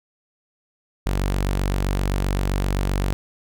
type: tone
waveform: sawtooth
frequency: 47.69 Hz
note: G1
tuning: 47 cents flat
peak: -16 dBFS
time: 1.06-3.13 s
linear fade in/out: 0 ms
effects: none